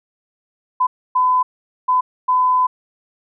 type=tone bursts at uneven times; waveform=sine; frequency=1009 Hz; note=B5; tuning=37 cents sharp; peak=-12 dBFS; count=4; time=0.8-0.87 / 1.15-1.43 / 1.88-2.01 / 2.28-2.67 s; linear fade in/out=10 ms; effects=none